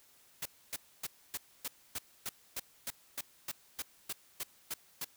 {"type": "noise bursts", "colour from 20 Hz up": "white", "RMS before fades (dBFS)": -38, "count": 16, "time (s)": [0.42, 5.046], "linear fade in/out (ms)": 5, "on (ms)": 36, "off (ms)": 270, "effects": ["white hiss -64 dBFS RMS until 5.16 s"]}